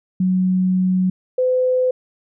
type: tone pair in turn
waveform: sine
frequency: 185 / 508.4 Hz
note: F#3 / C5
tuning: 0 / -50 cents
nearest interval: octave + tritone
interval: 1750 cents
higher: second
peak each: -14 dBFS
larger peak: neither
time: 0.2-1.1 / 1.38-1.91 s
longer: first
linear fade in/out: 5 ms
effects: none